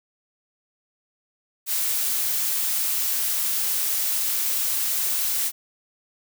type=noise; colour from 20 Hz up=blue; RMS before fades=-24 dBFS; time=1.66-5.52 s; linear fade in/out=50 ms; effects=none